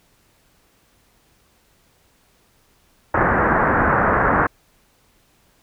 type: low-pass noise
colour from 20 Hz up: white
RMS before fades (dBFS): -17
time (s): 3.14-4.47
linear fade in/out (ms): 5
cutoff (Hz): 1700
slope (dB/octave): 48
effects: pink hiss -59 dBFS RMS until 5.62 s